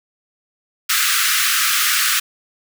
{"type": "high-pass noise", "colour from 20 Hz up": "pink", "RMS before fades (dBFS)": -17, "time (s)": [0.89, 2.2], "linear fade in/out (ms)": 10, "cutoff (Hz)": 1200, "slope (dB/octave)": 96, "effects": []}